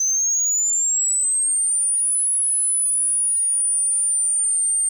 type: exponential two-way sweep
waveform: sine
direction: up then down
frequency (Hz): 6120 to 10270 to 8740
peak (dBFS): -15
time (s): 0-4.89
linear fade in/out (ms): 5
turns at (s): 2.29
effects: tanh soft clip ceiling -15 dBFS + 8-bit